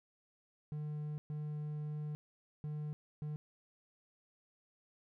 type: tone bursts at uneven times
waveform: triangle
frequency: 150.3 Hz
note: D3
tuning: 40 cents sharp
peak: -36 dBFS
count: 4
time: 0.72-1.18 / 1.3-2.15 / 2.64-2.93 / 3.22-3.36 s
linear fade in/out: 0 ms
effects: none